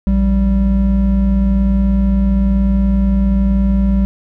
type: tone pair together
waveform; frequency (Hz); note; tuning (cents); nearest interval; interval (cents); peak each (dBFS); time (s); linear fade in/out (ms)
triangle; 57.91 / 194.8; A#1 / G3; -11 / -11; octave + major sixth; 2100; -11; 0.07-4.05; 0
effects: none